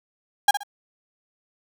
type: tone with echo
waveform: 35% pulse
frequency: 813 Hz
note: G#5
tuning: 37 cents flat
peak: -10 dBFS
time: 0.48-0.51 s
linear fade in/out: 5 ms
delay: 62 ms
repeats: 2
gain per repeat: -11 dB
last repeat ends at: 0.634 s
effects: none